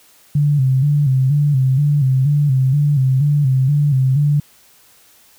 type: tone with vibrato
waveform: sine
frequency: 138.59 Hz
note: C#3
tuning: in tune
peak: -11 dBFS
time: 0.35-4.4 s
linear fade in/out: 5 ms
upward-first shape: square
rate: 2.1 Hz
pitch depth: 93 cents each way
effects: white hiss -50 dBFS RMS until 5.38 s